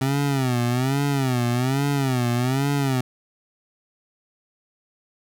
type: tone with vibrato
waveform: 25% pulse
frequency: 130.81 Hz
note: C3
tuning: in tune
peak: -16 dBFS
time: 0.01-3.01 s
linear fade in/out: 5 ms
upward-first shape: sine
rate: 1.2 Hz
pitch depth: 150 cents each way
effects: none